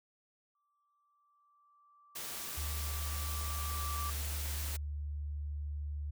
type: tone with exponential growth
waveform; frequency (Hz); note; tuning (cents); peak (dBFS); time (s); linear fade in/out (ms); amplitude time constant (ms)
sine; 1166; D6; -13; -38; 0.55-4.1; 2; 770
type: noise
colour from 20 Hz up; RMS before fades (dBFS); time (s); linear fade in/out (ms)
white; -42; 2.15-4.77; 10
type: tone with pitch glide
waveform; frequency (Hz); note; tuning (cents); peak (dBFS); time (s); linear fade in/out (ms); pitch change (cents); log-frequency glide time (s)
sine; 73.9 to 73.39; D2 to D2; +11 to -1; -36; 2.57-6.11; 10; -12; 3.09-4.96
effects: none